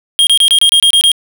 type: tone bursts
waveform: square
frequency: 3232 Hz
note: G#7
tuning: 48 cents flat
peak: -6 dBFS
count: 9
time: 0.19-1.117 s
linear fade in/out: 0 ms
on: 79 ms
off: 27 ms
effects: none